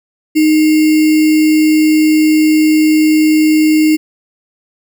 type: tone with sample-and-hold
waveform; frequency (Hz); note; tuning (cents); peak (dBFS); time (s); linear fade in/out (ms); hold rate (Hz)
sine; 309.9; D#4; -7; -6; 0.35-3.97; 20; 2450
effects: none